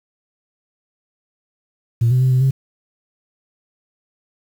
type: tone with pitch steps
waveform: sine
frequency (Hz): 116.6 / 127.1 / 129.8 / 128 / 133.8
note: A#2 / C3 / C3 / C3 / C3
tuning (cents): +1 / -50 / -13 / -38 / +39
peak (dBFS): -10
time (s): 2.01-2.51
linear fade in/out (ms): 10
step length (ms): 100
effects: tanh soft clip ceiling -9 dBFS + 7-bit